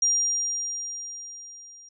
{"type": "tone with level ramp", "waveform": "sine", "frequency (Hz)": 5700, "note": "F8", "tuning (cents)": 34, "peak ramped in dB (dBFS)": [-18, -46], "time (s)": [0.02, 1.89], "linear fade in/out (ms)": 5, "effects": []}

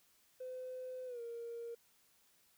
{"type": "tone with pitch glide", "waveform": "triangle", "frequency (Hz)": [510, 467.7], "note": ["C5", "A#4"], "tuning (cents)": [-44, 6], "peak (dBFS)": -39, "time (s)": [0.4, 1.75], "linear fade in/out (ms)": 10, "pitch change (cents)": -150, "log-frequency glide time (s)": [1.06, 1.21], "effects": ["tanh soft clip ceiling -40 dBFS", "white hiss -71 dBFS RMS until 2.57 s"]}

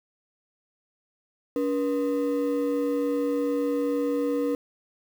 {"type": "ring-modulated tone", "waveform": "triangle", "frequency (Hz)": 383.1, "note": "G4", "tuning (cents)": -40, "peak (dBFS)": -18, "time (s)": [1.56, 4.55], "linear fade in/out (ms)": 2, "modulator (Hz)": 98.3, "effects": ["8-bit"]}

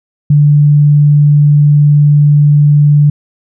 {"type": "tone", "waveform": "sine", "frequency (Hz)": 146.83, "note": "D3", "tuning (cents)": 0, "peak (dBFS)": -3, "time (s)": [0.3, 3.1], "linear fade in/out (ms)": 5, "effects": []}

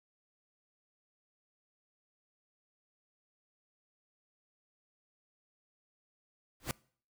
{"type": "noise with exponential growth", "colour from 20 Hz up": "pink", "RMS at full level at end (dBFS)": -30, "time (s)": [6.6, 6.71], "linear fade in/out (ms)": 1, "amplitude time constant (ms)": 23, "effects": ["noise-tail reverb RT60 0.5 s tail -24 dB re dry"]}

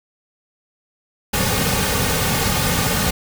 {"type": "noise with comb filter", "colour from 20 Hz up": "pink", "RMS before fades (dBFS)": -19, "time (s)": [1.33, 3.11], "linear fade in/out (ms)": 10, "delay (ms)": 3, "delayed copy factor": -0.65, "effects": []}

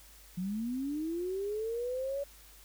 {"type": "linear sweep", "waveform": "sine", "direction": "up", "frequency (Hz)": [174.61, 570], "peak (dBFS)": -32, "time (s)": [0.37, 2.24], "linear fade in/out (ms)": 10, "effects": ["added 50 Hz sine -57 dBFS peak until 2.64 s", "white hiss -57 dBFS RMS until 2.64 s"]}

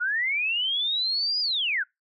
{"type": "linear two-way sweep", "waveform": "sine", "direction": "up then down", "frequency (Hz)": [1396.9, 4978, 1396.9], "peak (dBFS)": -23, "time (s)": [0, 1.84], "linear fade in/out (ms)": 20, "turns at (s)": 1.4, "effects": ["noise-tail reverb RT60 0.2 s tail -26 dB re dry"]}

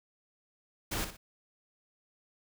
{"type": "noise with echo", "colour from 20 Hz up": "pink", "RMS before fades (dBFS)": -34, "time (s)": [0.91, 1.05], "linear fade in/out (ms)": 10, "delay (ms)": 60, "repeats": 2, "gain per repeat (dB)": -9, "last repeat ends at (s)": 1.17, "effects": []}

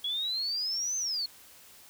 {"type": "exponential two-way sweep", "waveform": "sine", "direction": "up then down", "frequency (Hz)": [3322, 6272, 4265], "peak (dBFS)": -29, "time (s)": [0.04, 1.26], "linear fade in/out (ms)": 5, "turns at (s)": 0.97, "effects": ["white hiss -54 dBFS RMS until 1.89 s"]}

